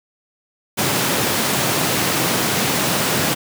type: high-pass noise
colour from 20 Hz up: pink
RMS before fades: -19 dBFS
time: 0.77-3.35 s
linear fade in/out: 20 ms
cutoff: 120 Hz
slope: 24 dB/octave
effects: none